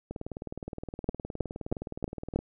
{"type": "two click trains", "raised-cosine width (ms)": 2, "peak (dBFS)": [-23, -13], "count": [45, 5], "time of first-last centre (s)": [[0.11, 2.39], [1.09, 2.36]], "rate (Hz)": [19.3, 3.15], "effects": []}